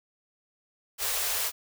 white band-stop noise, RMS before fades -29 dBFS, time 0.98-1.52 s, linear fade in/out 50 ms, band 100 to 400 Hz, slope 96 dB/octave, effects none

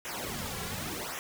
pink noise with flanger, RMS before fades -37 dBFS, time 0.05-1.19 s, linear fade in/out 0 ms, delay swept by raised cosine 0.22 to 3.32 ms, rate 0.89 Hz, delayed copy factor -0.85, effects none

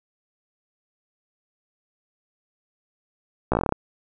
slowing click train, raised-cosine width 1 ms, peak -6 dBFS, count 10, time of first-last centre 3.52-3.724 s, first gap 15 ms, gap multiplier 1.1, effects none

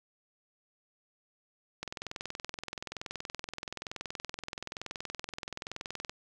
click train, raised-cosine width 0.2 ms, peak -20 dBFS, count 91, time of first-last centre 1.83-6.095 s, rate 21.1 Hz, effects none

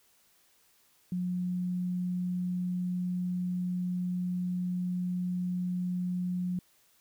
sine tone, 179.9 Hz, F#3, 48 cents flat, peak -29 dBFS, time 1.12-6.59 s, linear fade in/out 2 ms, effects white hiss -66 dBFS RMS until 7 s

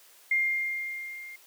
sine tone with level ramp, 2114 Hz, C7, 17 cents sharp, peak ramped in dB -21 to -41 dBFS, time 0.31-1.36 s, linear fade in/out 5 ms, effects white hiss -56 dBFS RMS until 1.46 s + high-pass 400 Hz 12 dB/octave

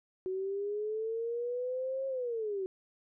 sine linear two-way sweep, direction up then down, 370 to 540 to 370 Hz, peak -32 dBFS, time 0.26-2.66 s, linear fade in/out 0 ms, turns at 2.07 s, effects none

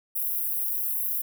white high-pass noise, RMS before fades -28 dBFS, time 0.15-1.22 s, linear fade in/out 10 ms, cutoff 11000 Hz, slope 48 dB/octave, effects none

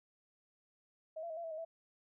sine tone with pitch steps, 635 / 678 / 637 / 680 / 653 / 626 / 658 Hz, D#5 / E5 / D#5 / F5 / E5 / D#5 / E5, +35 / +49 / +41 / -46 / -17 / +10 / -3 cents, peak -40 dBFS, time 1.16-1.65 s, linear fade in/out 10 ms, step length 70 ms, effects none

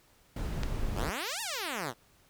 brown noise, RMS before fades -33 dBFS, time 0.36-1.1 s, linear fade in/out 5 ms
click, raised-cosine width 0.2 ms, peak -18 dBFS, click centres 0.634 s
5% pulse exponential two-way sweep, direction up then down, 77.9 to 960 to 107.7 Hz, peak -22 dBFS, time 0.94-1.94 s, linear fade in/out 50 ms, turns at 1.41 s
effects pink hiss -64 dBFS RMS until 2.29 s

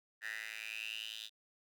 10% pulse tone with high-pass filter sweep, 110 Hz, A2, in tune, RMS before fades -44 dBFS, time 0.21-1.3 s, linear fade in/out 50 ms, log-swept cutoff 1800 to 3500 Hz, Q 8.5, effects none

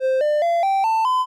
triangle tone with pitch steps, 523.3 / 597.7 / 682.6 / 779.5 / 890.3 / 1016.8 Hz, C5 / D5 / F5 / G5 / A5 / C6, 0 / +30 / -40 / -10 / +20 / -50 cents, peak -14 dBFS, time 0-1.26 s, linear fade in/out 50 ms, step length 210 ms, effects none

